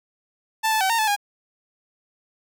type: tone with pitch steps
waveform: sawtooth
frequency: 882 / 873 / 763 / 917 / 869 / 817 Hz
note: A5 / A5 / G5 / A#5 / A5 / G#5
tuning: +4 / -14 / -47 / -29 / -22 / -29 cents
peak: -15 dBFS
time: 0.63-1.164 s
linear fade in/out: 20 ms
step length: 89 ms
effects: none